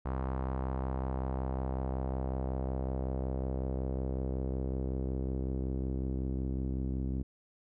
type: tone with low-pass filter sweep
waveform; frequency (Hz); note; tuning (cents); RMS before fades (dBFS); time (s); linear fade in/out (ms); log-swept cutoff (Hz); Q
sawtooth; 65.41; C2; 0; -34; 0.05-7.23; 10; 1100 to 280; 1.7
effects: none